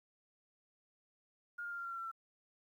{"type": "tone with pitch steps", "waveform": "sine", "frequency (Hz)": [1420, 1408.6, 1397.2, 1386, 1374.8, 1363.7, 1352.7, 1341.9], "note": ["F6", "F6", "F6", "F6", "F6", "F6", "E6", "E6"], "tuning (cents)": [28, 14, 0, -14, -28, -42, 44, 30], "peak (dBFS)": -40, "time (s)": [1.58, 2.116], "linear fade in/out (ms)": 10, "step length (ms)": 67, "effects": ["12-bit"]}